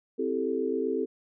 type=chord; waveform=sine; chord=A minor seventh; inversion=first; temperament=equal; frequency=261.6 / 329.6 / 392 / 440 Hz; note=C4 / E4 / G4 / A4; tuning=0 / 0 / 0 / 0 cents; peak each=-32 / -34 / -31 / -30 dBFS; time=0.18-1.06 s; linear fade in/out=20 ms; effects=none